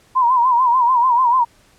sine tone with vibrato, 987.8 Hz, B5, in tune, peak -11 dBFS, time 0.15-1.45 s, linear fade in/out 20 ms, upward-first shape sine, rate 6.8 Hz, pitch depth 100 cents each way, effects pink hiss -53 dBFS RMS until 1.78 s + low-pass 11000 Hz 12 dB/octave

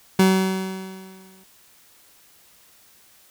30% pulse tone with exponential decay, 189.2 Hz, F#3, 39 cents sharp, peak -9 dBFS, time 0.19-1.44 s, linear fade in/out 5 ms, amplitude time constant 270 ms, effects white hiss -54 dBFS RMS until 3.3 s

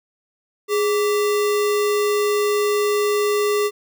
sine tone with sample-and-hold, 415.3 Hz, G#4, in tune, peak -16 dBFS, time 0.68-3.71 s, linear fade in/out 50 ms, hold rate 1575 Hz, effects none

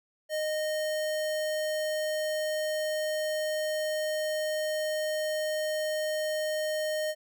square tone, 617 Hz, D#5, 15 cents flat, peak -29 dBFS, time 0.29-7.15 s, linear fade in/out 50 ms, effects none

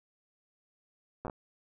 slowing click train, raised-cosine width 1 ms, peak -24 dBFS, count 5, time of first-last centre 1.25-1.298 s, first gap 8 ms, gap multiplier 1.28, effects none

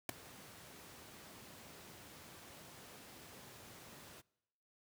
pink noise with ADSR envelope, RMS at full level -33 dBFS, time 0.09-4.22 s, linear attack 3 ms, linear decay 6 ms, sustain -22 dB, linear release 23 ms, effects noise-tail reverb RT60 1.0 s tail -25 dB re dry + high-pass 100 Hz 12 dB/octave

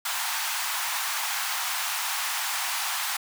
pink high-pass noise, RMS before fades -29 dBFS, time 0.05-3.17 s, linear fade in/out 5 ms, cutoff 790 Hz, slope 48 dB/octave, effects none

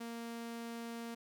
sawtooth tone, 232.4 Hz, A#3, 5 cents flat, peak -38 dBFS, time 0-1.15 s, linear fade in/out 10 ms, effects none

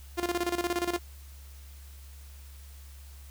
sawtooth tone with tremolo, 349.2 Hz, F4, in tune, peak -22 dBFS, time 0.17-0.99 s, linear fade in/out 20 ms, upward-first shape square, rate 17 Hz, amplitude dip 75%, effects added 69 Hz sine -45 dBFS peak until 3.3 s + white hiss -56 dBFS RMS until 3.3 s

